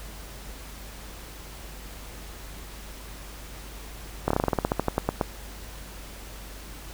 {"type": "slowing click train", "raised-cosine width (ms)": 1, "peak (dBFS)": -8, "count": 16, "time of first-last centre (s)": [4.28, 5.212], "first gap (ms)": 25, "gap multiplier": 1.12, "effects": ["added 50 Hz sine -41 dBFS peak until 6.93 s", "pink hiss -44 dBFS RMS until 6.93 s"]}